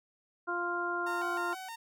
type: harmonic tone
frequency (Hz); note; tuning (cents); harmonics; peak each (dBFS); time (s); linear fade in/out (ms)
349.2; F4; 0; 1 / 2 / 3 / 4; -37 / -39 / -37 / -34; 0.47-1.55; 20
type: tone with vibrato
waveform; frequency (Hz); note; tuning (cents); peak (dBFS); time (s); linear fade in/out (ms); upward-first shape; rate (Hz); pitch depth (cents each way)
sawtooth; 830.6; G#5; 0; -37; 1.06-1.76; 10; square; 3.2; 170
effects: none